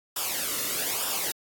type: noise with flanger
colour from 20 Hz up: white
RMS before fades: -29 dBFS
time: 0.16-1.32 s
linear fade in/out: 5 ms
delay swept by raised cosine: 0.47 to 1.28 ms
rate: 1.1 Hz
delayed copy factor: -0.65
effects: AAC 64 kbps